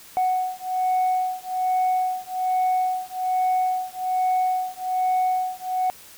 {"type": "beating tone pair", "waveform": "sine", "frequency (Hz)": [740, 741.2], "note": ["F#5", "F#5"], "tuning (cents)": [0, 3], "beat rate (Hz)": 1.2, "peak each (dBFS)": -22, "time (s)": [0.17, 5.9], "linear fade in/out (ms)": 0, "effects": ["tanh soft clip ceiling -16 dBFS", "white hiss -46 dBFS RMS until 6.17 s"]}